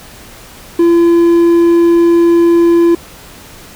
triangle tone, 340 Hz, F4, 46 cents flat, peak -3 dBFS, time 0.79-2.95 s, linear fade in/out 5 ms, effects pink hiss -35 dBFS RMS until 3.75 s

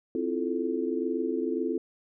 sine chord, F major seventh, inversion second, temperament just, 261.9 / 327.4 / 349.2 / 436.5 Hz, C4 / E4 / F4 / A4, +2 / -12 / 0 / -14 cents, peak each -32 dBFS, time 0.15-1.78 s, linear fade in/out 2 ms, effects none

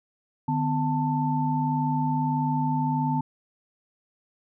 sine tone cluster, 150.3 / 251.9 / 887 Hz, D3 / B3 / A5, +40 / +34 / +14 cents, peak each -26 / -27 / -27 dBFS, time 0.48-3.21 s, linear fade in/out 5 ms, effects none

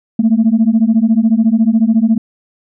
sine beating tone pair, 217 / 231 Hz, A3 / A#3, -24 / -16 cents, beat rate 14 Hz, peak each -10 dBFS, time 0.19-2.18 s, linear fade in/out 5 ms, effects tanh soft clip ceiling -3 dBFS

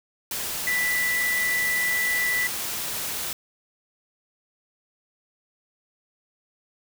sine tone in noise, 1975.5 Hz, B6, in tune, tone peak -22 dBFS, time 0.67-2.47 s, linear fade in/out 2 ms, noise white, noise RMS -30 dBFS, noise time 0.31-3.33 s, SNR +5 dB, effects none

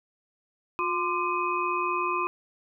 sine tone cluster, 356.5 / 1034 / 1190 / 2516 Hz, F4 / C6 / D6 / D#7, +36 / -21 / +22 / +19 cents, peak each -32 / -28 / -30 / -33 dBFS, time 0.79-2.27 s, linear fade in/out 0 ms, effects none

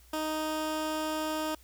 15% pulse tone, 311.1 Hz, D#4, in tune, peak -24 dBFS, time 0.13-1.55 s, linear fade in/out 5 ms, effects added 60 Hz sine -56 dBFS peak until 1.63 s + white hiss -61 dBFS RMS until 1.63 s

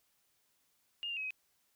sine tone with pitch steps, 2831 / 2785 / 2554 / 2529 Hz, F7 / F7 / D#7 / D#7, +23 / -5 / +45 / +28 cents, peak -36 dBFS, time 1.03-1.306 s, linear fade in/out 0 ms, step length 69 ms, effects white hiss -75 dBFS RMS until 1.75 s

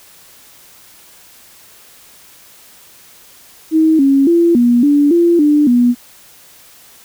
sine tone with pitch steps, 317.6 / 274.4 / 339.9 / 240.5 / 289 / 342.3 / 296 / 243 Hz, D#4 / C#4 / F4 / B3 / D4 / F4 / D4 / B3, +36 / -17 / -47 / -46 / -28 / -35 / +14 / -28 cents, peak -7 dBFS, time 3.71-5.95 s, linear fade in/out 50 ms, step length 280 ms, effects white hiss -43 dBFS RMS until 7.04 s

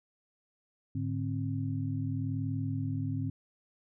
sine tone cluster, 106.4 / 147.3 / 265.6 Hz, G#2 / D3 / C4, +42 / +6 / +26 cents, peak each -33 / -36 / -36 dBFS, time 0.95-3.3 s, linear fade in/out 5 ms, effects none

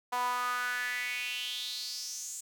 sawtooth tone with high-pass filter sweep, 246.9 Hz, B3, in tune, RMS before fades -35 dBFS, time 0.12-2.41 s, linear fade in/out 10 ms, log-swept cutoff 870 to 7600 Hz, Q 5.6, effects none

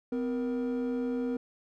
triangle tone pair together, 254.7 / 471.4 Hz, C4 / A#4, -46 / +19 cents, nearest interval major seventh, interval 1065 cents, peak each -27 / -31 dBFS, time 0.12-1.37 s, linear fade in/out 5 ms, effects tanh soft clip ceiling -23 dBFS

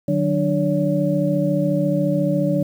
sine tone cluster, 151.8 / 186 / 295.6 / 568 Hz, D#3 / F#3 / D4 / C#5, -42 / +9 / +11 / +42 cents, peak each -22 dBFS, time 0.08-2.63 s, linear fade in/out 5 ms, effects 8-bit

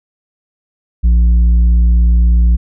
sine tone with tanh clipping, 58.27 Hz, A#1, in tune, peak -7 dBFS, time 1.03-2.57 s, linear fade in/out 20 ms, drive 5 dB, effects none

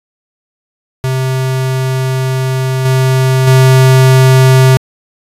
square tone with level steps, 130.8 Hz, C3, in tune, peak -12 / -8 / -4 dBFS, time 1.04-4.77 s, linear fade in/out 0 ms, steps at 2.85 / 3.47 s, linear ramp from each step 5 ms, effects resampled to 32000 Hz

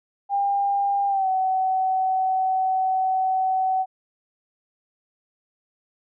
sine tone with pitch glide, 800 to 755.1 Hz, G5 to F#5, +35 to +35 cents, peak -19 dBFS, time 0.29-3.86 s, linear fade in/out 50 ms, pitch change -100 cents, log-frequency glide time 1.08-1.28 s, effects none

